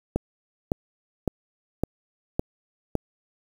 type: click train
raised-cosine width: 2 ms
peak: -9 dBFS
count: 6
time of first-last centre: 0.16-2.953 s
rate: 1.79 Hz
effects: 7-bit